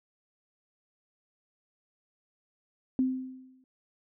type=tone with exponential decay; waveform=sine; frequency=258.9 Hz; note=C4; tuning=18 cents flat; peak=-21 dBFS; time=2.99-3.64 s; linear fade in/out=1 ms; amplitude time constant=140 ms; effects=none